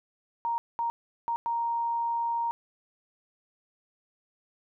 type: tone bursts at uneven times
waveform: sine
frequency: 933 Hz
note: A#5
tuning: 1 cent sharp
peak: -26 dBFS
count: 4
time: 0.45-0.58 / 0.79-0.9 / 1.28-1.36 / 1.46-2.51 s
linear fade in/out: 0 ms
effects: none